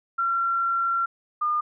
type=tone pair in turn; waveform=sine; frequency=1366 / 1212.4 Hz; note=F6 / D#6; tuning=-39 / -45 cents; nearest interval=major second; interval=206 cents; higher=first; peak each=-21 dBFS; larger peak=neither; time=0.18-1.06 / 1.41-1.61 s; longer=first; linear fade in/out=10 ms; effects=none